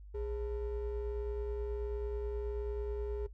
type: ring-modulated tone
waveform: triangle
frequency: 236.3 Hz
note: A#3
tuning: 24 cents sharp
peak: -30 dBFS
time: 0.14-3.27 s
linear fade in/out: 10 ms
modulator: 177 Hz
effects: noise-tail reverb RT60 0.1 s tail -18 dB re dry + added 50 Hz sine -48 dBFS peak until 3.33 s